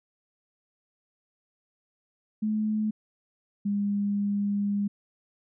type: tone pair in turn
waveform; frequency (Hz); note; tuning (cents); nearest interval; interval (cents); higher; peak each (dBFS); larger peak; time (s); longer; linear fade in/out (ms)
sine; 214.7 / 202.8; A3 / G#3; -42 / -41; minor second; 99; first; -24; neither; 2.42-2.91 / 3.65-4.88; second; 10
effects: none